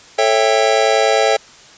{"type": "chord", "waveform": "square", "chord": "A dominant seventh", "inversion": "none", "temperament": "just", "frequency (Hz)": [440, 550, 660, 792], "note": ["A4", "C#5", "E5", "G5"], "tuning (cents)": [0, -14, 2, 18], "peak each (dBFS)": -18, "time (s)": [0.18, 1.37], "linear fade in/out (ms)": 10, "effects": ["white hiss -42 dBFS RMS until 1.77 s", "resampled to 16000 Hz"]}